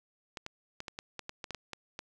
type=clicks; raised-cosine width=0.2 ms; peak=-22 dBFS; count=12; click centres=0.372 / 0.464 / 0.804 / 0.882 / 0.989 / 1.193 / 1.294 / 1.442 / 1.507 / 1.547 / 1.733 / 1.991 s; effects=none